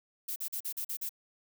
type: noise bursts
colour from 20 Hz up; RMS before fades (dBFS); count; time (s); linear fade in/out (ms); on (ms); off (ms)
violet; -36; 7; 0.28-1.093; 10; 81; 41
effects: none